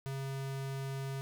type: tone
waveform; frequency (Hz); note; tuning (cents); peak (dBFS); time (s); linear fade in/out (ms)
square; 135.7; C#3; -36; -37; 0.06-1.21; 0
effects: none